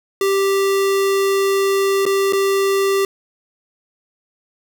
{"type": "tone with dropouts", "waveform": "square", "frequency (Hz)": 392, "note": "G4", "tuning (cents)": 0, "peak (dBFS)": -15, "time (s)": [0.21, 3.05], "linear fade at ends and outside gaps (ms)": 2, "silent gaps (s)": [[2.054, 2.063], [2.325, 2.332]], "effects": []}